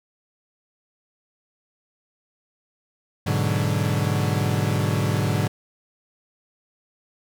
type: chord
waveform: 40% pulse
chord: G# half-diminished seventh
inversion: none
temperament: equal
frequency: 103.83 / 123.47 / 146.83 / 185 Hz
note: G#2 / B2 / D3 / F#3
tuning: 0 / 0 / 0 / 0 cents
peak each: -23 / -27 / -24 / -28 dBFS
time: 3.26-5.48 s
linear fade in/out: 10 ms
effects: none